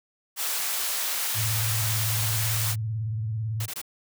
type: high-pass noise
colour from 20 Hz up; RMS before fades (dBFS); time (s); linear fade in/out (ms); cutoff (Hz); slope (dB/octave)
white; -28; 0.36-2.76; 50; 660; 12
type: tone with vibrato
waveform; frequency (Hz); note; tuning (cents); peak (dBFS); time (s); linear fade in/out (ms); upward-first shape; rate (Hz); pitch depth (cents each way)
sine; 110; A2; 0; -26; 1.34-3.68; 50; sine; 18; 91
type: noise bursts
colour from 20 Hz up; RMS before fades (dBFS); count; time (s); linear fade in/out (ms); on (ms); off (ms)
white; -34; 3; 3.6-3.816; 5; 58; 21
effects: none